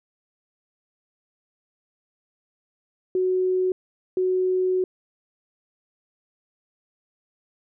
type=tone bursts at uneven times; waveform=sine; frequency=370 Hz; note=F#4; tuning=in tune; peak=-19 dBFS; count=2; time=3.15-3.72 / 4.17-4.84 s; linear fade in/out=2 ms; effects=none